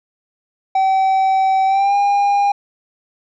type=tone with pitch glide; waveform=triangle; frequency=767 to 807.5 Hz; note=G5 to G#5; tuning=-38 to -49 cents; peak=-10 dBFS; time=0.75-2.52 s; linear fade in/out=5 ms; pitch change=+89 cents; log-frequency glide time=1.66-1.95 s; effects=resampled to 16000 Hz